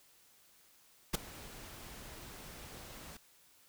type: noise with ADSR envelope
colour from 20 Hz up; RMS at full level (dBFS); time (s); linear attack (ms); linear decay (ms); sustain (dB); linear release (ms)
pink; -28; 1.13-3.17; 18; 9; -22; 4
effects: white hiss -65 dBFS RMS until 3.68 s